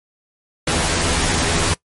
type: noise with comb filter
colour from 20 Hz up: pink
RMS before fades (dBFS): -18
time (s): 0.67-1.74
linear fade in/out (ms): 5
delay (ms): 12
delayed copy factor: +0.9
effects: noise-tail reverb RT60 0.1 s tail -20 dB re dry + MP3 48 kbps